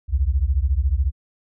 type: beating tone pair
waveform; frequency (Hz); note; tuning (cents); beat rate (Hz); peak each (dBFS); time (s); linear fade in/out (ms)
sine; 61.74 / 75.74; B1 / D#2; 0 / -46; 14; -19 / -20; 0.08-1.12; 50
effects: none